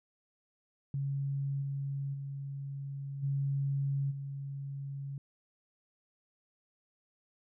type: tone with level steps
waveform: sine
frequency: 138.8 Hz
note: C#3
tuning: 3 cents sharp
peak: -31 / -33 / -37 / -29 / -37 dBFS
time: 0.94-5.18 s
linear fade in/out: 2 ms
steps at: 1.61 / 2.13 / 3.22 / 4.1 s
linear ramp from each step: 20 ms
effects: none